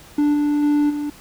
triangle tone with level steps, 293.7 Hz, D4, in tune, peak -12 / -14 / -12 / -20 dBFS, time 0.18-1.1 s, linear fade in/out 5 ms, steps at 0.33 / 0.62 / 0.89 s, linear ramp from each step 20 ms, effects pink hiss -45 dBFS RMS until 1.2 s

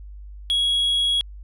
sine tone, 3324 Hz, G#7, 1 cent sharp, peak -15 dBFS, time 0.5-1.21 s, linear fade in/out 0 ms, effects tanh soft clip ceiling -17 dBFS + added 50 Hz sine -36 dBFS peak until 1.43 s

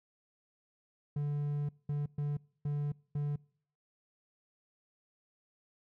triangle tone bursts at uneven times, 145.7 Hz, D3, 13 cents flat, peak -29 dBFS, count 5, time 1.16-1.69 / 1.89-2.06 / 2.18-2.37 / 2.65-2.92 / 3.15-3.36 s, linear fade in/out 5 ms, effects noise-tail reverb RT60 0.6 s tail -26 dB re dry

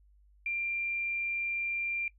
sine tone, 2378 Hz, D7, 21 cents sharp, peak -30 dBFS, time 0.46-2.08 s, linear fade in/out 2 ms, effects noise-tail reverb RT60 0.1 s tail -21 dB re dry + added 50 Hz sine -59 dBFS peak until 2.18 s

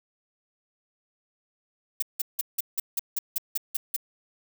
violet noise bursts, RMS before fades -26 dBFS, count 11, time 2-3.964 s, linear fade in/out 5 ms, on 24 ms, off 170 ms, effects none

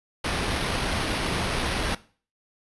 pink noise with sample-and-hold, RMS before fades -27 dBFS, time 0.24-1.95 s, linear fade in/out 5 ms, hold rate 7350 Hz, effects noise-tail reverb RT60 0.4 s tail -18 dB re dry + resampled to 24000 Hz

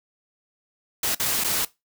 white noise with dropouts, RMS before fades -24 dBFS, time 1.03-1.65 s, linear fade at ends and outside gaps 5 ms, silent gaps 1.149-1.197 / 1.439-1.444 s, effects noise-tail reverb RT60 0.2 s tail -19 dB re dry

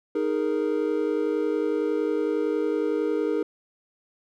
triangle chord, D# suspended fourth, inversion none, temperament equal, 311.1 / 415.3 / 466.2 Hz, D#4 / G#4 / A#4, 0 / 0 / 0 cents, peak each -25 dBFS, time 0.15-3.43 s, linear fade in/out 5 ms, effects none

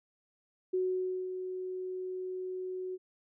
sine tone with ADSR envelope, 370 Hz, F#4, in tune, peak -27 dBFS, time 0.73-2.98 s, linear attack 11 ms, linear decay 540 ms, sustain -8 dB, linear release 37 ms, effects none

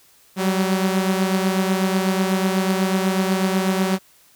sawtooth beating tone pair, 187.8 / 195.9 Hz, F#3 / G3, +26 / -1 cents, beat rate 8.1 Hz, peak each -15 / -20 dBFS, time 0.36-3.99 s, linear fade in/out 50 ms, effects white hiss -54 dBFS RMS until 4.35 s

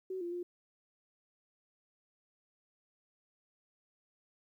sine tone with pitch steps, 375.3 / 346.2 / 352.9 Hz, F#4 / F4 / F4, +25 / -15 / +18 cents, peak -36 dBFS, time 0.1-0.43 s, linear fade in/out 5 ms, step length 110 ms, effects 12-bit

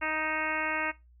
harmonic tone with a mistuned harmonic, 312.1 Hz, D#4, 5 cents sharp, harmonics 1 / 2 / 3 / 4 / 5 / 6 / 7 / 8 / 9, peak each -40 / -38 / -36 / -37 / -35 / -37 / -35 / -40 / -40 dBFS, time 0.01-0.92 s, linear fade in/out 20 ms, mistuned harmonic 9, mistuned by -46 cents, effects noise-tail reverb RT60 0.2 s tail -18 dB re dry + added 60 Hz sine -55 dBFS peak until 1.2 s

